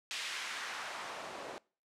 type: noise with band-pass filter sweep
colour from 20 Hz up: white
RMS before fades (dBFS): -42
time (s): 0.11-1.58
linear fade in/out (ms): 0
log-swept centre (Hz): 2800 to 500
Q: 1.1
effects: noise-tail reverb RT60 0.4 s tail -24 dB re dry + low-pass 9000 Hz 12 dB/octave